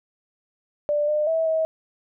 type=tone with pitch steps; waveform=sine; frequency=590 / 603 / 649 / 640 Hz; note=D5 / D5 / E5 / D#5; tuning=+8 / +46 / -27 / +49 cents; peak=-19 dBFS; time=0.89-1.65 s; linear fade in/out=0 ms; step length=190 ms; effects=none